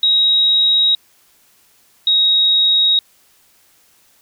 sine tone pair in turn, 3806 / 3785 Hz, A#7 / A#7, +35 / +26 cents, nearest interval unison, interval 9 cents, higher first, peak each -10 dBFS, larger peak neither, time 0.03-0.95 / 2.07-2.99 s, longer neither, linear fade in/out 2 ms, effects white hiss -54 dBFS RMS until 4.21 s

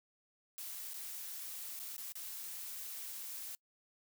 blue noise with dropouts, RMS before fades -45 dBFS, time 0.58-3.55 s, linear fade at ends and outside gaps 0 ms, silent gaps 0.935-0.942 / 1.792-1.799 / 1.965-1.98 / 2.121-2.154 s, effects noise-tail reverb RT60 0.1 s tail -25 dB re dry

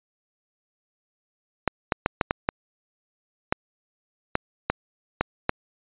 clicks, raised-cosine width 0.5 ms, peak -5 dBFS, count 11, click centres 1.677 / 1.922 / 2.061 / 2.212 / 2.309 / 2.489 / 3.525 / 4.354 / 4.7 / 5.21 / 5.494 s, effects resampled to 8000 Hz

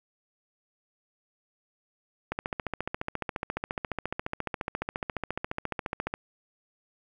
click train, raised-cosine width 0.5 ms, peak -15 dBFS, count 56, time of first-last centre 2.32-6.139 s, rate 14.4 Hz, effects 9-bit

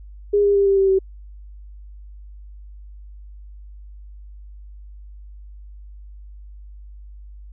sine tone with pitch steps, 409.2 / 403.8 / 398.5 / 393.2 / 388 / 382.9 Hz, G#4 / G#4 / G4 / G4 / G4 / G4, -26 / -49 / +28 / +5 / -18 / -41 cents, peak -13 dBFS, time 0.33-0.99 s, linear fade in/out 10 ms, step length 110 ms, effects added 50 Hz sine -37 dBFS peak until 7.52 s

